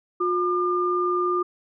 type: tone pair together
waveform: sine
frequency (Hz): 357.7 / 1203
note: F4 / D6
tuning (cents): +41 / +41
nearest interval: octave + major sixth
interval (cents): 2100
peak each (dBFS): -23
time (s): 0.2-1.43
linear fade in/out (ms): 10
effects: none